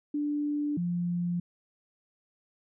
sine tone pair in turn, 293.7 / 174.64 Hz, D4 / F3, 0 / 0 cents, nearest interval major sixth, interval 900 cents, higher first, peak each -27 dBFS, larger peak neither, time 0.14-0.77 / 0.77-1.4 s, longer neither, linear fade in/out 5 ms, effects none

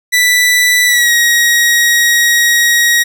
sawtooth tone with pitch glide, 1975.5 to 1892.8 Hz, B6 to A#6, 0 to +26 cents, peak -4 dBFS, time 0.12-3.04 s, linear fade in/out 20 ms, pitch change -74 cents, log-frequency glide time 0.86-1.11 s, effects none

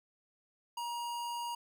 square tone, 949 Hz, A#5, 31 cents sharp, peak -37 dBFS, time 0.77-1.55 s, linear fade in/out 5 ms, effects none

